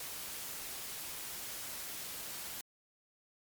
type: noise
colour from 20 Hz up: white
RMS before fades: -43 dBFS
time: 0-2.61 s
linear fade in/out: 2 ms
effects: MP3 96 kbps